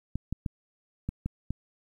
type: clicks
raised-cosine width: 5 ms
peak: -18 dBFS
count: 6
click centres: 0.156 / 0.326 / 0.462 / 1.09 / 1.26 / 1.506 s
effects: 10-bit